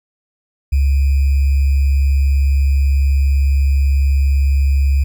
sine tone with sample-and-hold, 69 Hz, C#2, 7 cents flat, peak -10 dBFS, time 0.72-5.04 s, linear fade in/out 10 ms, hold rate 2450 Hz, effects none

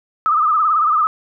sine tone with vibrato, 1246 Hz, D#6, 2 cents sharp, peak -12 dBFS, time 0.26-1.07 s, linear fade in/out 0 ms, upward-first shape sine, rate 18 Hz, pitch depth 90 cents each way, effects none

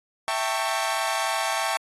sawtooth chord, A dominant seventh, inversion second, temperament equal with one note detuned, 659.3 / 784 / 896.4 / 1108.7 Hz, E5 / G5 / A5 / C#6, 0 / 0 / +32 / 0 cents, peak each -26 dBFS, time 0.28-1.77 s, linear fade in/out 0 ms, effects AAC 32 kbps

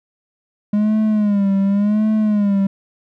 triangle tone with vibrato, 205.8 Hz, G#3, 16 cents flat, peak -11 dBFS, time 0.73-2.67 s, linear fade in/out 5 ms, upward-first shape sine, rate 0.9 Hz, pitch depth 90 cents each way, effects none

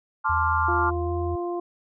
sine chord, D minor seventh, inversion second, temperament equal, 880 / 1046.5 / 1174.7 / 1396.9 Hz, A5 / C6 / D6 / F6, 0 / 0 / 0 / 0 cents, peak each -26 dBFS, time 0.24-0.91 s, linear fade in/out 20 ms
sine tone with pitch glide, 81.7 to 84.19 Hz, E2 to E2, -15 to +37 cents, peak -27 dBFS, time 0.29-1.36 s, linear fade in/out 10 ms, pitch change +52 cents, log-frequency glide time 1.04-1.11 s
harmonic tone, 349.2 Hz, F4, in tune, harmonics 1 / 2 / 3, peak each -27 / -33 / -37 dBFS, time 0.68-1.6 s, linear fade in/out 5 ms
effects none

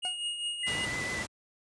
square tone with tremolo, 2864 Hz, F7, 43 cents sharp, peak -30 dBFS, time 0.02-0.86 s, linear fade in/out 20 ms, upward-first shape triangle, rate 5 Hz, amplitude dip 60%
40% pulse tone with exponential decay, 732 Hz, F#5, 19 cents flat, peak -33 dBFS, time 0.05-0.18 s, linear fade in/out 0 ms, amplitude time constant 27 ms
sine tone with vibrato, 1999 Hz, B6, 20 cents sharp, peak -33 dBFS, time 0.63-1.23 s, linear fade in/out 5 ms, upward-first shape triangle, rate 6.7 Hz, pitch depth 27 cents each way
pink noise, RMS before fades -36 dBFS, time 0.66-1.27 s, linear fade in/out 20 ms
effects high-pass 80 Hz 12 dB/octave + resampled to 22050 Hz

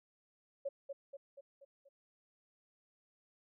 sine tone with echo, 554.4 Hz, C#5, in tune, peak -35 dBFS, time 0.65-0.69 s, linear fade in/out 10 ms, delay 240 ms, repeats 5, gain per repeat -5 dB, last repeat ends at 1.89 s, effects none

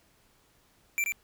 square tone with echo, 2349 Hz, D7, in tune, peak -26 dBFS, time 0.98-1.04 s, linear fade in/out 0 ms, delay 81 ms, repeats 1, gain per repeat -3 dB, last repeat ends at 1.121 s, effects pink hiss -65 dBFS RMS until 1.23 s

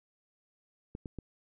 clicks, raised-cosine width 3 ms, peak -27 dBFS, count 3, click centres 0.951 / 1.058 / 1.187 s, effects none

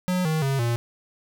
square tone with pitch steps, 182 / 157.53 / 136.35 / 118.01 Hz, F#3 / D#3 / C#3 / A#2, -28 / +22 / -28 / +22 cents, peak -22 dBFS, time 0.08-0.76 s, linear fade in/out 0 ms, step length 170 ms, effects none

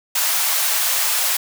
white high-pass noise, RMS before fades -19 dBFS, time 0.15-1.37 s, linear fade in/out 5 ms, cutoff 640 Hz, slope 24 dB/octave, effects none

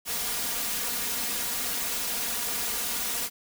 white noise with comb filter, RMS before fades -30 dBFS, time 0.05-3.3 s, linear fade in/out 50 ms, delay 4.2 ms, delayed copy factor +0.8, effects none

